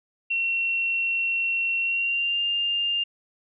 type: tone with pitch glide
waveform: sine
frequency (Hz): 2724 to 2804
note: F7 to F7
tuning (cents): -44 to +6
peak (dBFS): -22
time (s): 0.3-3.04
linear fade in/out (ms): 10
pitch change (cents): +50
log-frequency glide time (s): 1.81-2.41
effects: none